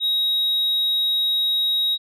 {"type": "tone", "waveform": "sine", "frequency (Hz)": 3800, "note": "A#7", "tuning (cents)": 33, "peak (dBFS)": -15, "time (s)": [0, 1.98], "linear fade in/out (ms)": 50, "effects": ["tanh soft clip ceiling -17 dBFS"]}